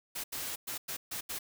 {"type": "noise bursts at uneven times", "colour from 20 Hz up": "white", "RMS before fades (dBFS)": -38, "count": 6, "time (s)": [[0.15, 0.24], [0.32, 0.56], [0.67, 0.78], [0.88, 0.97], [1.11, 1.21], [1.29, 1.39]], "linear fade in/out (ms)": 10, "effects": []}